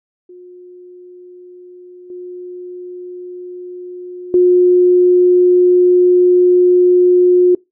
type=tone with level steps; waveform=sine; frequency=359.4 Hz; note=F4; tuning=50 cents sharp; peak=-34 / -26 / -6 dBFS; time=0.29-7.55 s; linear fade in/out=5 ms; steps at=2.1 / 4.34 s; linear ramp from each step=2 ms; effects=noise-tail reverb RT60 0.2 s tail -23 dB re dry